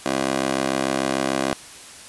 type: tone with high-pass filter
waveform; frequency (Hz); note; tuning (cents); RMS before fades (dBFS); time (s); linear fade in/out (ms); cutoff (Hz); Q
15% pulse; 66.8; C2; +36; -23; 0.06-1.53; 0; 380; 1.5
effects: white hiss -41 dBFS RMS until 2.08 s + resampled to 24000 Hz